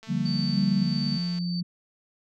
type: click train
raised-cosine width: 0.2 ms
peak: -30 dBFS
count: 302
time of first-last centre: 0.03-1.386 s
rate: 222 Hz
type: chord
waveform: sine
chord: G minor seventh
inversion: second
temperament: equal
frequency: 146.83 / 174.61 / 196 / 233.1 Hz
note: D3 / F3 / G3 / Bb3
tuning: 0 / 0 / 0 / 0 cents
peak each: -29 dBFS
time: 0.07-1.2 s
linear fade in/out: 50 ms
type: tone with tremolo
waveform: sine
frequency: 4569 Hz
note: D8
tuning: 48 cents flat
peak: -31 dBFS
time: 0.25-1.61 s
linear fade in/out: 10 ms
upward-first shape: sine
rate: 1.5 Hz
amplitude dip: 55%
type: tone with pitch glide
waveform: sine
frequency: 196 to 175.63 Hz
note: G3 to F3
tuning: 0 to +10 cents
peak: -26 dBFS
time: 0.55-1.63 s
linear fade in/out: 10 ms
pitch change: -190 cents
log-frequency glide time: 0.81-0.86 s
effects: none